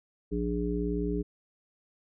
harmonic tone, 59 Hz, A#1, 22 cents sharp, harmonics 1 / 3 / 5 / 7, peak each -33 / -33 / -33 / -33 dBFS, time 0.31-1.23 s, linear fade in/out 20 ms, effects none

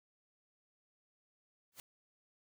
white noise with exponential growth, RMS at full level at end -45 dBFS, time 1.72-1.8 s, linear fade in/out 1 ms, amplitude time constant 16 ms, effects none

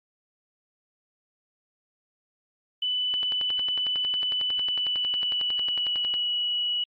sine tone with pitch glide, 2990 to 2932 Hz, F#7 to F#7, +17 to -16 cents, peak -24 dBFS, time 2.82-6.84 s, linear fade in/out 5 ms, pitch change -33 cents, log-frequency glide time 4.44-6.19 s
click train, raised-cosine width 0.3 ms, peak -21 dBFS, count 34, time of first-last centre 3.14-6.14 s, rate 11 Hz
effects Opus 24 kbps

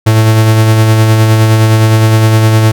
45% pulse tone with tremolo, 110.2 Hz, A2, 3 cents sharp, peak -3 dBFS, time 0.06-2.72 s, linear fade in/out 10 ms, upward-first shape sine, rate 9.7 Hz, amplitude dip 30%, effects none

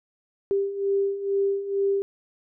sine beating tone pair, 394.3 / 396.5 Hz, G4 / G4, +10 / +20 cents, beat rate 2.2 Hz, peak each -28 / -23 dBFS, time 0.51-2.02 s, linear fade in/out 0 ms, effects none

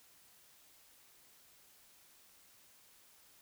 silence, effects white hiss -64 dBFS RMS until 3.41 s

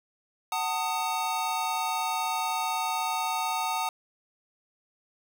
square chord, D# diminished, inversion first, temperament just, 746.7 / 896 / 1244.5 Hz, F#5 / A5 / D#6, +16 / +31 / 0 cents, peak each -33 / -31 / -34 dBFS, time 0.52-3.89 s, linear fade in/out 2 ms, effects none

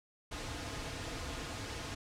pink noise with comb filter, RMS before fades -41 dBFS, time 0.31-1.95 s, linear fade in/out 10 ms, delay 5.2 ms, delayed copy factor -0.55, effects low-pass 7000 Hz 12 dB/octave

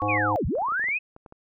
sine tone, 1108.7 Hz, C#6, in tune, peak -28 dBFS, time 0-0.18 s, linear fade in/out 5 ms
harmonic tone, 103.83 Hz, G#2, in tune, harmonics 1 / 3 / 5 / 7 / 8, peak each -30 / -30 / -30 / -30 / -30 dBFS, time 0.02-0.36 s, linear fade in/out 0 ms
sine linear two-way sweep, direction down then up, 2600 to 42.97 to 2600 Hz, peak -23 dBFS, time 0.08-0.99 s, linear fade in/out 20 ms, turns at 0.46 s
clicks, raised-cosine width 1 ms, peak -31 dBFS, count 11, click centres 0.553 / 0.585 / 0.62 / 0.686 / 0.721 / 0.796 / 0.841 / 0.887 / 1.164 / 1.262 / 1.324 s
effects none

